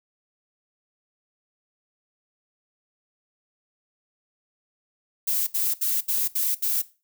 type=noise bursts; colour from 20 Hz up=violet; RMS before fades=-24 dBFS; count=6; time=5.27-6.82 s; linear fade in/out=10 ms; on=200 ms; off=70 ms; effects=noise-tail reverb RT60 0.3 s tail -17 dB re dry